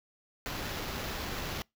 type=noise with sample-and-hold; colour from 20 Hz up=pink; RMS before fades=-37 dBFS; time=0.46-1.62 s; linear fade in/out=0 ms; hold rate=8820 Hz; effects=noise-tail reverb RT60 0.2 s tail -26 dB re dry